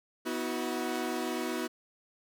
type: chord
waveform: sawtooth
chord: B suspended fourth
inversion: none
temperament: equal with one note detuned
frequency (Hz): 246.9 / 321.9 / 370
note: B3 / E4 / F#4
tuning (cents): 0 / -41 / 0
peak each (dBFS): -32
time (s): 0.25-1.68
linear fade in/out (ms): 20
effects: none